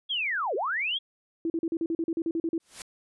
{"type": "linear two-way sweep", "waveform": "sine", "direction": "down then up", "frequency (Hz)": [3400, 349.2, 3400], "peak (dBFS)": -26, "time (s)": [0.09, 0.99], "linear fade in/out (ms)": 20, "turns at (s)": 0.55}
{"type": "tone bursts", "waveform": "sine", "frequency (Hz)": 330, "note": "E4", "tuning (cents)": 2, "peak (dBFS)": -25, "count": 13, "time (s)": [1.45, 2.58], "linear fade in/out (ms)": 2, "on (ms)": 50, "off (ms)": 40}
{"type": "noise with exponential growth", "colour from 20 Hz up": "white", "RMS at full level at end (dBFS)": -35, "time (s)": [2.6, 2.82], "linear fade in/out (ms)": 2, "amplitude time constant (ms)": 46}
{"effects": ["resampled to 24000 Hz"]}